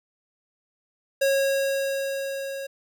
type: tone with level ramp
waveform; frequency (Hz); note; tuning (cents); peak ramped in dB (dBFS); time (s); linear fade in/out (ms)
square; 547; C#5; -23; -19 to -32; 1.21-2.67; 10
effects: none